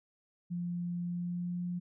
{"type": "tone with pitch glide", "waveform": "sine", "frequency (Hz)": [174.61, 176.84], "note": ["F3", "F3"], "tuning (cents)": [0, 22], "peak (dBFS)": -33, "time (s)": [0.5, 1.8], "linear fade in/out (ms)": 20, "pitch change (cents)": 22, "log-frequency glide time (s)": [1.05, 1.65], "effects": []}